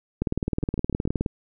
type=two click trains; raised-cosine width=3 ms; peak=-11 / -18 dBFS; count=21 / 4; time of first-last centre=0.22-1.262 / 0.63-1.076 s; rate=19.2 / 6.73 Hz; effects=none